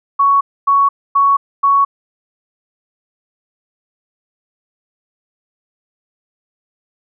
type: tone bursts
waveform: sine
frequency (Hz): 1115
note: C#6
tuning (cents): +10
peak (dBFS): -8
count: 4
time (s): 0.19-1.85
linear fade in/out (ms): 10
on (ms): 220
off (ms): 260
effects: none